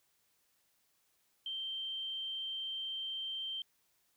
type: tone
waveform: sine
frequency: 3136 Hz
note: G7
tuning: in tune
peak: -37 dBFS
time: 1.46-3.62 s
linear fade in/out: 2 ms
effects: white hiss -75 dBFS RMS until 4.16 s